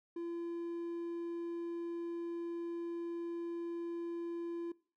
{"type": "tone", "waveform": "triangle", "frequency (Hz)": 340.2, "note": "F4", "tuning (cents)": -45, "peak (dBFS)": -36, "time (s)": [0.16, 4.72], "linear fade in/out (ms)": 5, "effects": ["noise-tail reverb RT60 0.4 s tail -21 dB re dry"]}